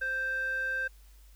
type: tone with band-pass filter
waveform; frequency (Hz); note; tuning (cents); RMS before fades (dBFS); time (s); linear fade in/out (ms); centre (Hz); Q
square; 523.3; C5; 0; -32; 0.01-0.88; 10; 1500; 6.6
effects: added 50 Hz sine -52 dBFS peak until 1.35 s + white hiss -64 dBFS RMS until 1.35 s